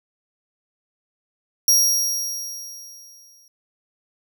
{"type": "tone with exponential decay", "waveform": "sawtooth", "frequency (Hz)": 5640, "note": "F8", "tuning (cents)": 16, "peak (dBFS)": -9, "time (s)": [1.68, 3.48], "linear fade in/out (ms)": 2, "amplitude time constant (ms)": 390, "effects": []}